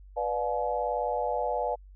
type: chord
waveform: sine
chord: B diminished seventh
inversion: none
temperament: just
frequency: 493.9 / 592.7 / 711.2 / 853.4 Hz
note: B4 / D5 / F5 / Ab5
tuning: 0 / +16 / +31 / +47 cents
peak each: -32 dBFS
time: 0.16-1.76 s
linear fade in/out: 20 ms
effects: added 48 Hz sine -47 dBFS peak until 1.95 s